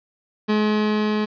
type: tone with level ramp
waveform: 30% pulse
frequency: 212.4 Hz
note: G#3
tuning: 39 cents sharp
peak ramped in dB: -14 to -17 dBFS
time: 0.48-1.26 s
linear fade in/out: 20 ms
effects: resampled to 11025 Hz + 8-bit